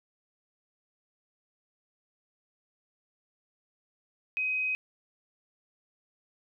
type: tone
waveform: sine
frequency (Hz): 2520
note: D#7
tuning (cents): +21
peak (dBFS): -27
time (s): 4.37-4.75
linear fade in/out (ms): 0
effects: none